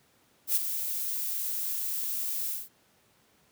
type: noise with ADSR envelope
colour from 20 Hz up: violet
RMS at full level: -23 dBFS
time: 0.47-2.69 s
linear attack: 87 ms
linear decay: 25 ms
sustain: -9 dB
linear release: 190 ms
effects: pink hiss -65 dBFS RMS until 3.51 s + high-pass 100 Hz 12 dB/octave